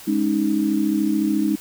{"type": "chord", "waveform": "sine", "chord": "Ab suspended fourth", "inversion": "none", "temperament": "equal", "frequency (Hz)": [207.7, 277.2, 311.1], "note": ["Ab3", "Db4", "Eb4"], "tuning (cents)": [0, 0, 0], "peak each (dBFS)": [-22, -24, -20], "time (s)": [0.07, 1.56], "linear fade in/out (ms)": 10, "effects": ["white hiss -41 dBFS RMS until 1.6 s"]}